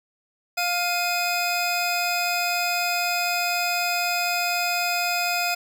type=tone pair together; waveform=25% pulse; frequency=703 / 2501 Hz; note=F5 / D#7; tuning=+11 / +8 cents; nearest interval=octave + minor seventh; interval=2197 cents; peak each=-21 dBFS; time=0.57-5.55 s; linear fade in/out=10 ms; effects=none